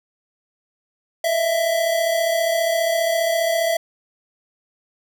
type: tone pair together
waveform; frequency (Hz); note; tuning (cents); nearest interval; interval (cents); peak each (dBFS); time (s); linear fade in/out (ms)
square; 632.1 / 667; D#5 / E5; +27 / +20; minor second; 93; -26 / -19; 1.24-3.77; 5
effects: none